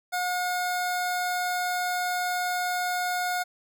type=tone; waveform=25% pulse; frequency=721 Hz; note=F#5; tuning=45 cents flat; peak=-22 dBFS; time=0.12-3.44 s; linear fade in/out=20 ms; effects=none